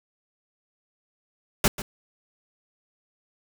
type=noise with echo; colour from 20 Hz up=pink; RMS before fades=-19 dBFS; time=1.64-1.68 s; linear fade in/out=2 ms; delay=140 ms; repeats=1; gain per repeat=-14 dB; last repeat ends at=1.82 s; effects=none